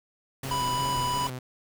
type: tone with vibrato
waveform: sawtooth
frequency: 130.81 Hz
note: C3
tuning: in tune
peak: -30 dBFS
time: 0.43-1.39 s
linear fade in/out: 5 ms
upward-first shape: square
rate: 2.9 Hz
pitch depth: 46 cents each way
type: noise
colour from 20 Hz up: pink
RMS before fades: -37 dBFS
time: 0.43-1.3 s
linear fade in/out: 5 ms
type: harmonic tone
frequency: 987.8 Hz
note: B5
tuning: in tune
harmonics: 1 / 3 / 5 / 7 / 9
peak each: -26 / -36 / -40 / -43 / -45 dBFS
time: 0.51-1.27 s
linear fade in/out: 2 ms
effects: none